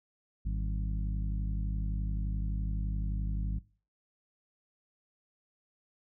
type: harmonic tone with a mistuned harmonic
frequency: 51.7 Hz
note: G#1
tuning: 7 cents flat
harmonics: 1 / 2 / 3 / 4 / 5 / 6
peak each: -30 / -39 / -41 / -44 / -53 / -57 dBFS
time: 0.45-3.59 s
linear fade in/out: 10 ms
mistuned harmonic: 4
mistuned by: -110 cents
effects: noise-tail reverb RT60 0.4 s tail -21 dB re dry